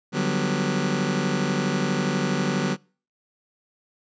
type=chord; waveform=sawtooth; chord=G major seventh; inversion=second; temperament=just; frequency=147 / 183.75 / 196 / 245 Hz; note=D3 / F#3 / G3 / B3; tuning=+2 / -12 / 0 / -14 cents; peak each=-24 / -22 / -24 / -24 dBFS; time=0.12-2.77 s; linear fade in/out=50 ms; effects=noise-tail reverb RT60 0.4 s tail -25 dB re dry + resampled to 16000 Hz